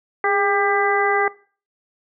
harmonic tone with a mistuned harmonic, 398.5 Hz, G4, 28 cents sharp, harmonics 1 / 2 / 3 / 4 / 5, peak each -22 / -21 / -23 / -25 / -23 dBFS, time 0.24-1.28 s, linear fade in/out 2 ms, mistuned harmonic 1, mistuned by +47 cents, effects noise-tail reverb RT60 0.4 s tail -20 dB re dry

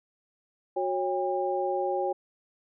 sine tone cluster, 367.5 / 550 / 804 Hz, F#4 / C#5 / G5, -12 / -14 / +44 cents, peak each -30 dBFS, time 0.76-2.13 s, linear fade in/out 10 ms, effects none

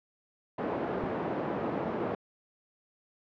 white band-pass noise, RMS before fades -33 dBFS, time 0.58-2.15 s, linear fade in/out 5 ms, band 170 to 590 Hz, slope 12 dB/octave
click, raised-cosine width 3 ms, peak -23 dBFS, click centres 1.038 s
effects low-pass 3000 Hz 12 dB/octave

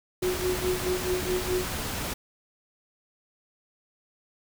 sine tone with tremolo, 365.5 Hz, F#4, 21 cents flat, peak -23 dBFS, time 0.22-1.65 s, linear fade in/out 5 ms, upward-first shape sine, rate 4.7 Hz, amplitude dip 85%
pink noise, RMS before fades -32 dBFS, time 0.22-2.14 s, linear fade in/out 10 ms
effects none

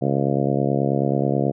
harmonic tone, 69.3 Hz, C#2, in tune, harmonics 2 / 3 / 4 / 5 / 6 / 7 / 8 / 9 / 10, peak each -23 / -25 / -26 / -27 / -28 / -28 / -29 / -30 / -30 dBFS, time 0.01-1.52 s, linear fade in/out 20 ms, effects none

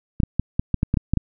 clicks, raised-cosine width 5 ms, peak -6 dBFS, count 10, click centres 0.202 / 0.234 / 0.396 / 0.595 / 0.743 / 0.831 / 0.941 / 0.972 / 1.136 / 1.173 s, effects none

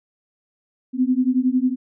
sine beating tone pair, 249.7 / 260.7 Hz, B3 / C4, +19 / -6 cents, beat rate 11 Hz, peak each -19 dBFS, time 0.93-1.76 s, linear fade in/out 50 ms, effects none

